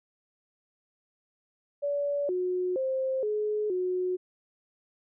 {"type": "tone with pitch steps", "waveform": "sine", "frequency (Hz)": [573, 363.9, 526, 423.4, 365.4], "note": ["D5", "F#4", "C5", "G#4", "F#4"], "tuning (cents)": [-43, -29, 9, 33, -22], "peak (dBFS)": -26, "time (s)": [1.82, 4.17], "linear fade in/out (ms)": 20, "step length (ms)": 470, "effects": []}